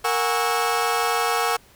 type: tone cluster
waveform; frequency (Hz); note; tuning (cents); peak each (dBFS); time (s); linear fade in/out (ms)
35% pulse; 464.2 / 730 / 817 / 1108 / 1311; A#4 / F#5 / G#5 / C#6 / E6; -7 / -24 / -29 / -1 / -10; -25; 0.04-1.57; 10
effects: pink hiss -53 dBFS RMS until 1.75 s